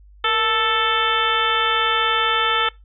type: harmonic tone with a mistuned harmonic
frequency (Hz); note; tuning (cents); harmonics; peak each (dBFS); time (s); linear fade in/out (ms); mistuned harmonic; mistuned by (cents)
440.5; A4; +2; 1 / 2 / 3 / 4 / 5 / 6 / 7 / 8; -27 / -26 / -20 / -25 / -27 / -29 / -24 / -25; 0.24-2.69; 5; 1; +97
effects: noise-tail reverb RT60 0.2 s tail -23 dB re dry + added 50 Hz sine -44 dBFS peak until 2.84 s